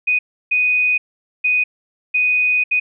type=tone bursts at uneven times; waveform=sine; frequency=2489 Hz; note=D#7; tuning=in tune; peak=-13 dBFS; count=5; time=0.07-0.19 / 0.51-0.98 / 1.44-1.64 / 2.14-2.64 / 2.71-2.8 s; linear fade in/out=10 ms; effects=none